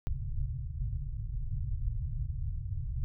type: low-pass noise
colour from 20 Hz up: pink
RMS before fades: -34 dBFS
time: 0.07-3.04 s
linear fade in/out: 0 ms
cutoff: 140 Hz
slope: 96 dB/octave
effects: none